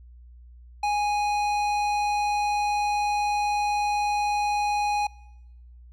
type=tone with tanh clipping; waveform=sine; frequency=828 Hz; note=G#5; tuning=5 cents flat; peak=-24 dBFS; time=0.83-5.07 s; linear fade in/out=5 ms; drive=15 dB; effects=noise-tail reverb RT60 1.0 s tail -24 dB re dry + added 60 Hz sine -45 dBFS peak until 5.92 s